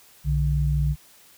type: tone pair together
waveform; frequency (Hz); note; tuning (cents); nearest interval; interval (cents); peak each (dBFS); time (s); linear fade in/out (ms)
sine; 61.4 / 146.58; B1 / D3; -9 / -3; octave + minor third; 1506; -22; 0.24-0.96; 50
effects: white hiss -53 dBFS RMS until 1.37 s